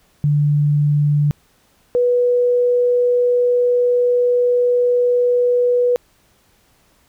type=tone pair in turn; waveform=sine; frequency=146.83 / 489.6 Hz; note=D3 / B4; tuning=0 / -15 cents; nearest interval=octave + major sixth; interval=2085 cents; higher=second; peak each=-12 dBFS; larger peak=neither; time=0.24-1.31 / 1.95-5.96 s; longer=second; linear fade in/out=0 ms; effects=pink hiss -57 dBFS RMS until 7.08 s